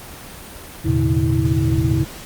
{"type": "tone cluster", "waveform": "sine", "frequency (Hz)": [81.5, 112.2, 126.9, 144.7, 324.5], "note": ["E2", "A2", "B2", "D3", "E4"], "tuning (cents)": [-19, 34, 47, -25, -27], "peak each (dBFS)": -21, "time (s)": [0.84, 2.05], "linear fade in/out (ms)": 20, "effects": ["pink hiss -36 dBFS RMS until 2.25 s", "Opus 24 kbps"]}